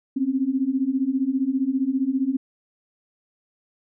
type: beating tone pair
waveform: sine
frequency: 256.4 / 271.4 Hz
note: C4 / C#4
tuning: -35 / -36 cents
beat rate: 15 Hz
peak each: -24 / -22 dBFS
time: 0.16-2.37 s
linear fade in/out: 10 ms
effects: none